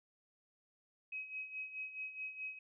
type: tone with tremolo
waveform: sine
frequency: 2542 Hz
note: D#7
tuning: 36 cents sharp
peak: -39 dBFS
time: 1.12-2.59 s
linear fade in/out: 5 ms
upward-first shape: sine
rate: 4.7 Hz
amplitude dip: 70%
effects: none